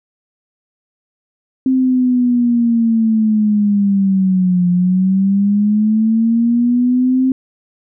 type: linear two-way sweep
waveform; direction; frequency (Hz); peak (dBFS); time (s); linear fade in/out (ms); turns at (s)
sine; down then up; 262.6 to 176.4 to 262.6; -10; 1.66-7.32; 2; 4.69
effects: none